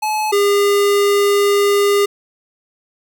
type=tone pair in turn; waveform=square; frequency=858 / 404.9 Hz; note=A5 / G#4; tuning=-44 / -44 cents; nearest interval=octave + minor second; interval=1300 cents; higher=first; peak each=-17 / -12 dBFS; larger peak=second; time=0.02-0.32 / 0.32-2.06 s; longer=second; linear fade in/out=10 ms; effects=none